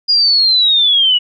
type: linear sweep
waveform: sine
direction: down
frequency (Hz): 4888 to 2889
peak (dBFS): -8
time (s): 0.08-1.19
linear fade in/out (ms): 20
effects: none